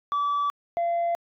sine tone pair in turn, 1152 / 685 Hz, D6 / F5, -34 / -34 cents, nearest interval major sixth, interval 900 cents, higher first, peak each -20 dBFS, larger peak neither, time 0.12-0.5 / 0.77-1.15 s, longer neither, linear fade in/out 0 ms, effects tanh soft clip ceiling -21 dBFS

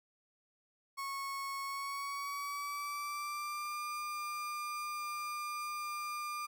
35% pulse tone with pitch glide, 1100 to 1199.6 Hz, C#6 to D6, -14 to +36 cents, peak -36 dBFS, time 0.97-6.47 s, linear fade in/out 20 ms, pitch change +150 cents, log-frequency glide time 1.64-3.79 s, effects none

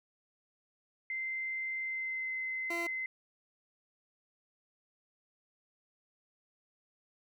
sine tone with pitch glide, 2079 to 2057 Hz, C7 to C7, -12 to -30 cents, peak -34 dBFS, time 1.1-3.06 s, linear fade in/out 2 ms, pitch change -18 cents, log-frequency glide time 1.82-2.33 s
20% pulse tone, 340.4 Hz, F4, 44 cents flat, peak -32 dBFS, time 2.7-2.87 s, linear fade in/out 5 ms
effects none

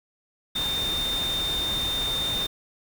sine tone in noise, 3625 Hz, A#7, 49 cents flat, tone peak -25 dBFS, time 0.55-2.47 s, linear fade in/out 10 ms, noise pink, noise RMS -33 dBFS, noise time 0.55-2.47 s, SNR +5 dB, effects none

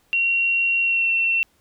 sine tone with pitch glide, 2743 to 2707 Hz, F7 to E7, -32 to +45 cents, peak -17 dBFS, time 0.13-1.43 s, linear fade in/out 0 ms, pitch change -23 cents, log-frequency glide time 0.81-1.1 s, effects pink hiss -62 dBFS RMS until 1.6 s

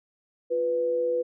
sine tone pair together, 350 / 495 Hz, F4 / B4, +4 / +4 cents, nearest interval tritone, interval 600 cents, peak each -33 / -23 dBFS, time 0.5-1.23 s, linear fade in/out 20 ms, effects none

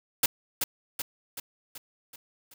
white noise with echo, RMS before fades -22 dBFS, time 0.23-0.26 s, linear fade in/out 5 ms, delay 380 ms, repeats 6, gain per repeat -5 dB, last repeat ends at 2.54 s, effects none

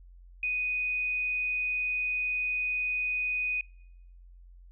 sine tone, 2489 Hz, D#7, in tune, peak -27 dBFS, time 0.43-3.61 s, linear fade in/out 2 ms, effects noise-tail reverb RT60 0.9 s tail -26 dB re dry + added 44 Hz sine -49 dBFS peak until 4.71 s

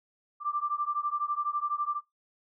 sine beating tone pair, 1174.7 / 1186.7 Hz, D6 / D6, 0 / +18 cents, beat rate 12 Hz, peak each -31 dBFS, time 0.4-2.01 s, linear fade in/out 50 ms, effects noise-tail reverb RT60 0.2 s tail -25 dB re dry

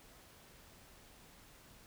silence, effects pink hiss -60 dBFS RMS until 1.86 s

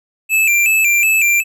square tone with vibrato, 2489 Hz, D#7, in tune, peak -11 dBFS, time 0.29-1.44 s, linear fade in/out 50 ms, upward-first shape square, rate 2.7 Hz, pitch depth 85 cents each way, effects none

